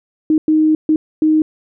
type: tone bursts at uneven times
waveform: sine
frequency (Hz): 311.2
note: D#4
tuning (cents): 0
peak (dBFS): -9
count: 4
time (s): 0.3-0.38 / 0.48-0.75 / 0.89-0.96 / 1.22-1.42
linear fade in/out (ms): 2
effects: none